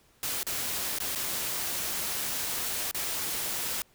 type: noise with dropouts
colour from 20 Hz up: white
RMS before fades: -32 dBFS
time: 0.23-3.82 s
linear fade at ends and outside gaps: 1 ms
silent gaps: 0.431-0.467 / 0.986-1.002 / 1.15-1.157 / 2.912-2.946 s
effects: pink hiss -63 dBFS RMS until 3.94 s